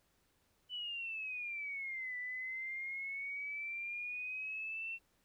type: exponential two-way sweep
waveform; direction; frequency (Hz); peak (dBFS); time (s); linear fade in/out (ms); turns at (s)
sine; down then up; 3000 to 1975.5 to 2711; -39; 0.69-4.99; 50; 2.17
effects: pink hiss -75 dBFS RMS until 5.24 s